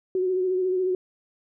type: tone with vibrato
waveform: sine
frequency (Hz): 370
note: F#4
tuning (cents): 0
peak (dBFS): -21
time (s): 0.15-0.95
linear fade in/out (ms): 2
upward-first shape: sine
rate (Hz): 14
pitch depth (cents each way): 34
effects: none